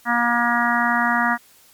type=harmonic tone; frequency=238 Hz; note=A#3; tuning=36 cents sharp; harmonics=1 / 3 / 4 / 5 / 6 / 7 / 8; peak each=-24 / -24 / -24 / -24 / -24 / -24 / -24 dBFS; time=0.05-1.38 s; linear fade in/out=50 ms; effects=white hiss -52 dBFS RMS until 1.73 s + MP3 96 kbps